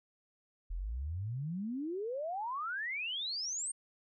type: exponential sweep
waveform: sine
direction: up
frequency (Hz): 38.89 to 8870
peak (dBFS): -35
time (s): 0.7-3.72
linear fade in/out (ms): 10
effects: none